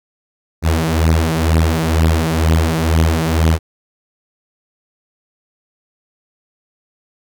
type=beating tone pair; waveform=sawtooth; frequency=79.6 / 81.7 Hz; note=D#2 / E2; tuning=+40 / -15 cents; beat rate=2.1 Hz; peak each=-11 dBFS; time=0.62-3.59 s; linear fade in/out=50 ms; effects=none